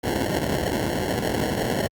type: noise with sample-and-hold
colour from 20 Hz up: white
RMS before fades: -24 dBFS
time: 0.03-1.88 s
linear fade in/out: 20 ms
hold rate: 1225 Hz
effects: high-pass 60 Hz 12 dB/octave + Opus 48 kbps